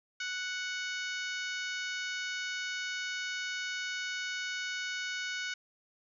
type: harmonic tone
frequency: 740 Hz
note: F#5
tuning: in tune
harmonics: 2 / 3 / 4 / 5 / 6 / 7 / 8 / 9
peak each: -37 / -41 / -43 / -45 / -47 / -48 / -49 / -50 dBFS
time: 0.2-5.54 s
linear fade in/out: 5 ms
effects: none